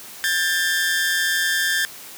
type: tone pair together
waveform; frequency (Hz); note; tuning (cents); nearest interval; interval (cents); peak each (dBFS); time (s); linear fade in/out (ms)
sawtooth; 1600 / 1770.9; G6 / A6; +35 / +11; major second; 176; -18; 0.24-1.85; 0
effects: white hiss -39 dBFS RMS until 2.17 s + high-pass 100 Hz 12 dB/octave